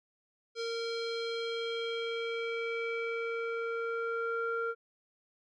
square tone with low-pass filter sweep, 461 Hz, A#4, 19 cents flat, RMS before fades -35 dBFS, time 0.55-4.75 s, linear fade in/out 50 ms, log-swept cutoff 4900 to 1300 Hz, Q 3.3, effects none

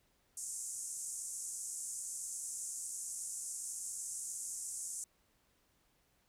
pink band-pass noise, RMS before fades -43 dBFS, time 0.37-5.04 s, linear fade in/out 2 ms, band 6600 to 10000 Hz, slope 48 dB/octave, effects pink hiss -74 dBFS RMS until 6.28 s

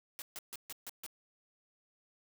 white noise bursts, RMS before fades -44 dBFS, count 6, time 0.19-1.064 s, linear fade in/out 0 ms, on 29 ms, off 140 ms, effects none

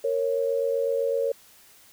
sine tone pair together, 463.1 / 551 Hz, A#4 / C#5, -11 / -11 cents, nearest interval minor third, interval 300 cents, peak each -25 dBFS, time 0.04-1.32 s, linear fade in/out 5 ms, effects white hiss -54 dBFS RMS until 1.92 s

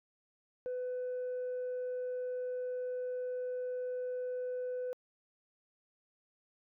sine tone, 501 Hz, B4, 25 cents sharp, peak -33 dBFS, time 0.66-4.93 s, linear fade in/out 0 ms, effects tanh soft clip ceiling -33 dBFS

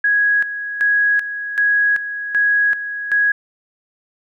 sine tone with tremolo, 1661.2 Hz, G#6, in tune, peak -12 dBFS, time 0.04-3.32 s, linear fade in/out 5 ms, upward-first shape square, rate 1.3 Hz, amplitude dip 70%, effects none

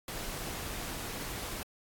pink noise, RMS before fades -39 dBFS, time 0.08-1.63 s, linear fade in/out 2 ms, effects AAC 64 kbps

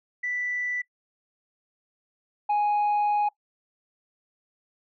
sine tone pair in turn, 1975.5 / 830.6 Hz, B6 / G#5, 0 / 0 cents, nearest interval octave + minor third, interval 1500 cents, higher first, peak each -26 / -18 dBFS, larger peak second, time 0.23-0.82 / 2.49-3.29 s, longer second, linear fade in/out 10 ms, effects noise-tail reverb RT60 0.1 s tail -22 dB re dry + tanh soft clip ceiling -20 dBFS

